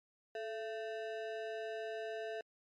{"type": "ring-modulated tone", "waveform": "square", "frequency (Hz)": 554.4, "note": "C#5", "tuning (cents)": 0, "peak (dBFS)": -37, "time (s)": [0.35, 2.41], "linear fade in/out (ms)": 2, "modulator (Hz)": 118, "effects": ["low-pass 3000 Hz 12 dB/octave", "MP3 64 kbps"]}